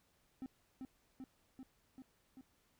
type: tone with echo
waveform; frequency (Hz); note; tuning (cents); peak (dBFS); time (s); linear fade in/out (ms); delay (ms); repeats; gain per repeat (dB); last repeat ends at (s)
triangle; 261.6; C4; 0; -40; 0.42-0.46; 0; 390; 5; -2; 2.41
effects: pink hiss -75 dBFS RMS until 2.79 s